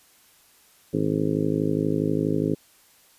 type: harmonic tone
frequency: 52.3 Hz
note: G#1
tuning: 13 cents sharp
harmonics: 2 / 3 / 4 / 5 / 6 / 7 / 8 / 9 / 10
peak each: -34 / -27 / -34 / -27 / -27 / -35 / -28 / -36 / -36 dBFS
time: 0.93-2.55 s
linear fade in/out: 10 ms
effects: white hiss -57 dBFS RMS until 3.18 s + resampled to 32000 Hz